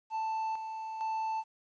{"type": "tone with tremolo", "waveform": "triangle", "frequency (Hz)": 883, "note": "A5", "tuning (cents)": 6, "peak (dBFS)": -29, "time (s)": [0.1, 1.44], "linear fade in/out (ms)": 50, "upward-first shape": "square", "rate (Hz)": 1.1, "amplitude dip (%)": 50, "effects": ["resampled to 16000 Hz", "11-bit"]}